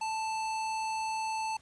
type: tone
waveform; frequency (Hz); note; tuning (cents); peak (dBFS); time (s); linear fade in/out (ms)
square; 881; A5; +2; -32; 0.01-1.57; 5
effects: pink hiss -62 dBFS RMS until 1.61 s + resampled to 22050 Hz